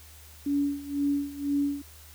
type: tone with tremolo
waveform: sine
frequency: 284.5 Hz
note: C#4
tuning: 45 cents sharp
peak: -22 dBFS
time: 0.46-1.82 s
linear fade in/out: 5 ms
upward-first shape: sine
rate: 2 Hz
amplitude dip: 85%
effects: added 76 Hz sine -50 dBFS peak until 2.14 s + white hiss -52 dBFS RMS until 2.14 s